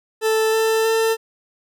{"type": "tone with pitch steps", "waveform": "40% pulse", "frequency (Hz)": [440, 444.1, 448.2], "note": ["A4", "A4", "A4"], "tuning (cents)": [0, 16, 32], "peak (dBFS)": -15, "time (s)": [0.21, 1.17], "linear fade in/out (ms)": 50, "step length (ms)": 320, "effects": []}